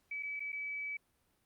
sine tone with dropouts, 2292 Hz, D7, 43 cents flat, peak -37 dBFS, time 0.11-0.97 s, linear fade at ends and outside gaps 5 ms, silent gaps 0.227-0.231 / 0.396-0.403 / 0.521-0.527 s, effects pink hiss -75 dBFS RMS until 1.45 s + Opus 48 kbps

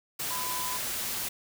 sine tone in noise, 1003 Hz, B5, 26 cents sharp, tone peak -35 dBFS, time 0.3-0.78 s, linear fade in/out 10 ms, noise white, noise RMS -33 dBFS, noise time 0.19-1.29 s, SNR -5 dB, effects none

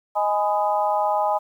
harmonic tone with a mistuned harmonic, 207.7 Hz, G#3, in tune, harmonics 3 / 4 / 5 / 6, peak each -24 / -21 / -26 / -31 dBFS, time 0.15-1.39 s, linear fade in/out 20 ms, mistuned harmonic 5, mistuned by -57 cents, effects 9-bit

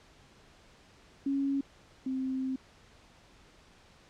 sine tone pair in turn, 276.2 / 262.1 Hz, C#4 / C4, -6 / +3 cents, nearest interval minor second, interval 91 cents, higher first, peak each -27 / -30 dBFS, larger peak first, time 1.26-1.61 / 2.06-2.56 s, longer second, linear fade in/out 5 ms, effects pink hiss -59 dBFS RMS until 4.09 s + low-pass 6000 Hz 12 dB/octave

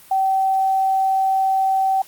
sine tone, 769 Hz, G5, 33 cents flat, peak -15 dBFS, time 0.11-2.02 s, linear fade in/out 5 ms, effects white hiss -46 dBFS RMS until 2.07 s + Opus 32 kbps

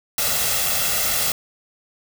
white noise with comb filter, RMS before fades -21 dBFS, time 0.18-1.32 s, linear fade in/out 2 ms, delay 1.5 ms, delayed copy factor +0.65, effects none

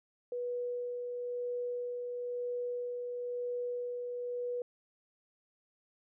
sine tone with tremolo, 488.3 Hz, B4, 20 cents flat, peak -33 dBFS, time 0.32-4.62 s, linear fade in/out 2 ms, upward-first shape sine, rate 1 Hz, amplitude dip 30%, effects none

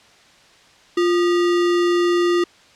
sine tone with sample-and-hold, 349.2 Hz, F4, in tune, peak -14 dBFS, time 0.97-2.44 s, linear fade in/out 5 ms, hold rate 1575 Hz, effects white hiss -50 dBFS RMS until 2.75 s + low-pass 5000 Hz 12 dB/octave

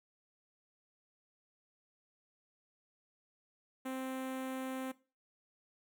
sawtooth tone with notch filter, 261.6 Hz, C4, in tune, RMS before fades -40 dBFS, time 3.85-4.92 s, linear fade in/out 10 ms, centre 4900 Hz, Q 1, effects noise-tail reverb RT60 0.3 s tail -17 dB re dry

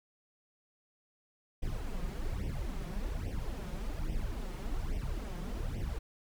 brown noise with flanger, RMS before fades -36 dBFS, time 1.62-5.99 s, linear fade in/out 10 ms, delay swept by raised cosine 0.35 to 5.65 ms, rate 1.2 Hz, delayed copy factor +0.85, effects none

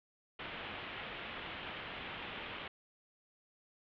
white low-pass noise, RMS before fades -45 dBFS, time 0.39-2.68 s, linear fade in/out 5 ms, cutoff 3300 Hz, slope 48 dB/octave, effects none

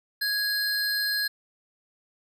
square tone pair together, 1661.2 / 4182 Hz, G#6 / C8, 0 / -2 cents, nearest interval octave + major third, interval 1598 cents, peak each -28 dBFS, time 0.21-1.28 s, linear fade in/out 10 ms, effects none

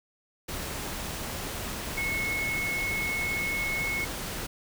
sine tone in noise, 2187 Hz, C#7, 24 cents flat, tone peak -28 dBFS, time 1.97-4.05 s, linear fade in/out 10 ms, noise pink, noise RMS -35 dBFS, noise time 0.48-4.47 s, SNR +4 dB, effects none

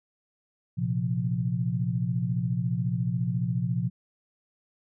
sine chord, Bb suspended second, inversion none, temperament equal, 116.54 / 130.81 / 174.61 Hz, Bb2 / C3 / F3, 0 / 0 / 0 cents, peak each -29 dBFS, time 0.77-3.9 s, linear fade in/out 20 ms, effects none

